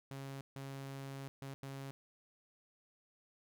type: tone bursts at uneven times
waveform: sawtooth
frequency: 136.6 Hz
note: C#3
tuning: 25 cents flat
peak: -40 dBFS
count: 4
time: 0.11-0.41 / 0.56-1.28 / 1.42-1.54 / 1.63-1.91 s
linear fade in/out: 0 ms
effects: none